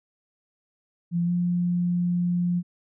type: tone with pitch glide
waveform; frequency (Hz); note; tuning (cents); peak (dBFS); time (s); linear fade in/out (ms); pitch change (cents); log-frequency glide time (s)
sine; 172 to 175.92; F3 to F3; -26 to +13; -21; 1.11-2.63; 50; +39; 1.25-1.31
effects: none